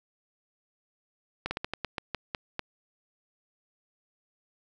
slowing click train, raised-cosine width 0.3 ms, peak -15 dBFS, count 10, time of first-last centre 1.46-2.594 s, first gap 50 ms, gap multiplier 1.22, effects none

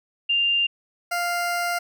sine / 20% pulse tone pair in turn, 2794 / 698.5 Hz, F7 / F5, 0 / 0 cents, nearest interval 2 octaves, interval 2400 cents, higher first, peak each -18 dBFS, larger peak neither, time 0.29-0.67 / 1.11-1.79 s, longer second, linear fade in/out 10 ms, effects none

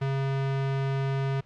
square tone, 136.1 Hz, C#3, 31 cents flat, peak -26 dBFS, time 0.01-1.41 s, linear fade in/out 10 ms, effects pink hiss -60 dBFS RMS until 1.45 s + low-pass 3000 Hz 12 dB/octave

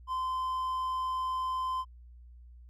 triangle tone, 1032 Hz, C6, 24 cents flat, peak -28 dBFS, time 0.07-1.85 s, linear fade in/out 50 ms, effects added 60 Hz sine -49 dBFS peak until 2.69 s + Opus 48 kbps

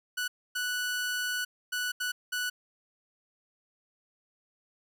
sawtooth tone bursts at uneven times, 1480 Hz, F#6, in tune, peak -26 dBFS, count 5, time 0.17-0.28 / 0.55-1.45 / 1.72-1.92 / 2-2.12 / 2.32-2.5 s, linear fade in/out 10 ms, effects none

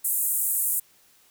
white band-pass noise, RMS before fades -25 dBFS, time 0.04-0.8 s, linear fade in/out 10 ms, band 8000 to 16000 Hz, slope 48 dB/octave, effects white hiss -59 dBFS RMS until 1.3 s

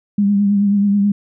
sine tone with vibrato, 202 Hz, G#3, 48 cents flat, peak -11 dBFS, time 0.18-1.12 s, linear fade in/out 5 ms, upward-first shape triangle, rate 9.3 Hz, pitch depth 42 cents each way, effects none

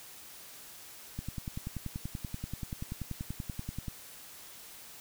click train, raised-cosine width 5 ms, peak -24 dBFS, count 29, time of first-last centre 1.19-3.882 s, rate 10.4 Hz, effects white hiss -50 dBFS RMS until 5 s

